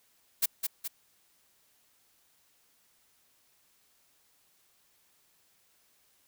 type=noise with echo; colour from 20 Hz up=blue; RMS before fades=-25 dBFS; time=0.42-0.46 s; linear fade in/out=10 ms; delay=210 ms; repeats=2; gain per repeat=-5 dB; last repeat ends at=0.88 s; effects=white hiss -68 dBFS RMS until 6.27 s